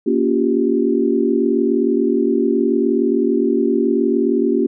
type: chord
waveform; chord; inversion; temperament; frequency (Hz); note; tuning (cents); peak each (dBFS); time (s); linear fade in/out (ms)
sine; G half-diminished seventh; first; just; 235.2 / 282.2 / 352.8 / 392; Bb3 / Db4 / F4 / G4; +16 / +31 / +18 / 0; -19; 0.06-4.67; 10
effects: none